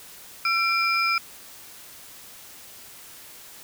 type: tone cluster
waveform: sine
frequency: 1346 / 2363 / 5030 Hz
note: E6 / D7 / D#8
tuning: +36 / +10 / +18 cents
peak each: -24 / -23 / -28 dBFS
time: 0.45-1.18 s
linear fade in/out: 2 ms
effects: white hiss -45 dBFS RMS until 3.63 s